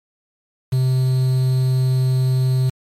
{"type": "tone with quantisation", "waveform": "triangle", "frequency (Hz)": 129.4, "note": "C3", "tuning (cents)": -19, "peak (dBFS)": -12, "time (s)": [0.72, 2.7], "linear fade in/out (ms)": 10, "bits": 6, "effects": ["MP3 64 kbps"]}